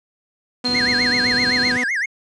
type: tone with pitch glide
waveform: sawtooth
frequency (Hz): 246.9 to 248.5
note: B3 to B3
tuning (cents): 0 to +11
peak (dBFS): -19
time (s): 0.64-1.84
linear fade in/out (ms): 5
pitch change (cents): +11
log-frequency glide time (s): 1.27-1.54
type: tone with tremolo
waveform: sine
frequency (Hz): 4186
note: C8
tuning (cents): 0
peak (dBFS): -18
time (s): 0.65-1.72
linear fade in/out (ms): 5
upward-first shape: square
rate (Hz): 17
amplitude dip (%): 30
type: low-pass noise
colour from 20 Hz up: white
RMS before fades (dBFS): -32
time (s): 0.68-1.77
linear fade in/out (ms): 0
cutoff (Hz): 360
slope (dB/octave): 24
type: tone with vibrato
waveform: triangle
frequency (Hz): 1857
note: A#6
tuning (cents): -7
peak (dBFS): -17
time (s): 0.74-2.06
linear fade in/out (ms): 10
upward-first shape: sine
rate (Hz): 7.8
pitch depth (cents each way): 270
effects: high-pass 60 Hz 12 dB/octave + resampled to 22050 Hz